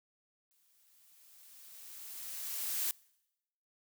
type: noise with exponential growth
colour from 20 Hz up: blue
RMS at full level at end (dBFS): -33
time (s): 0.51-2.91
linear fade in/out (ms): 0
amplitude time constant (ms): 520
effects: noise-tail reverb RT60 0.9 s tail -25 dB re dry